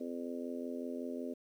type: harmonic tone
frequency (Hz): 85.4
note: F2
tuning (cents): -38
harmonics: 3 / 4 / 5 / 6 / 7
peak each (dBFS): -40 / -46 / -45 / -48 / -47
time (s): 0-1.34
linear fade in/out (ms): 10
effects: 11-bit